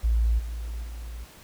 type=tone with level steps; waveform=sine; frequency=56.8 Hz; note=A#1; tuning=44 cents flat; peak=-19 / -30 / -34 dBFS; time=0.03-1.25 s; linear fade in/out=20 ms; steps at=0.38 / 0.83 s; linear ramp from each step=20 ms; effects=pink hiss -50 dBFS RMS until 1.43 s